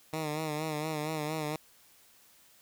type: tone with vibrato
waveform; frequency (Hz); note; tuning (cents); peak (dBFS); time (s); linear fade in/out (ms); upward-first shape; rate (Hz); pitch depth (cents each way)
10% pulse; 154.1; D#3; -16; -24; 0.13-1.56; 2; sine; 4.3; 57
effects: white hiss -61 dBFS RMS until 2.61 s